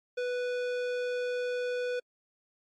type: tone with tanh clipping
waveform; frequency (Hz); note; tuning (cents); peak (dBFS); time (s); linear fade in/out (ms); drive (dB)
sine; 493.9; B4; 0; -32; 0.17-2; 10; 17
effects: AAC 64 kbps